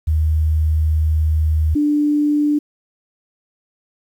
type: tone pair in turn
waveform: sine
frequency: 78.1 / 295.4 Hz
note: D#2 / D4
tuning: +7 / +10 cents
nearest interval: octave + major seventh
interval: 2303 cents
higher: second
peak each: -13 / -13 dBFS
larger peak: neither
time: 0.07-1.75 / 1.75-2.59 s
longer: first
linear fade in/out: 10 ms
effects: 8-bit